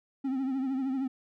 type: tone with vibrato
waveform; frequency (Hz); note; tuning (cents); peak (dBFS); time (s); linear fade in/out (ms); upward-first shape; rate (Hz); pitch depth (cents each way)
triangle; 265.3; C4; +24; -26; 0.24-1.08; 10; triangle; 13; 79
effects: none